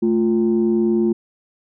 sine tone pair together, 220 / 349.2 Hz, A3 / F4, 0 / 0 cents, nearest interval minor sixth, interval 800 cents, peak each -16 dBFS, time 0.02-1.13 s, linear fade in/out 10 ms, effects tanh soft clip ceiling -9 dBFS

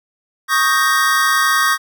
square chord, Eb dominant seventh, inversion third, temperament equal, 1108.7 / 1244.5 / 1568 / 1864.7 Hz, Db6 / Eb6 / G6 / Bb6, 0 / 0 / 0 / 0 cents, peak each -19 dBFS, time 0.48-1.78 s, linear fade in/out 50 ms, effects none

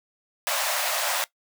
pink high-pass noise, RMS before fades -26 dBFS, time 0.47-1.24 s, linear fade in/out 0 ms, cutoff 550 Hz, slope 96 dB/octave, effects noise-tail reverb RT60 0.1 s tail -18 dB re dry

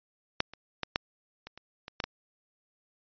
clicks, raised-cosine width 0.2 ms, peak -6 / -27 / -13 / -7 / -24 / -28 / -23 / -13 / -14 dBFS, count 9, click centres 0.404 / 0.536 / 0.833 / 0.959 / 1.47 / 1.576 / 1.881 / 2.002 / 2.04 s, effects resampled to 11025 Hz

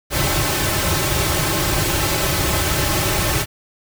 pink noise with comb filter, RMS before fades -19 dBFS, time 0.1-3.46 s, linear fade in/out 50 ms, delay 4.2 ms, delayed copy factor -0.8, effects none

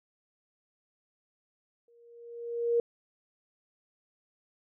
sine tone with exponential growth, 470.4 Hz, A#4, 16 cents sharp, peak -21 dBFS, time 1.88-2.8 s, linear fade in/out 2 ms, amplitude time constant 200 ms, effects none

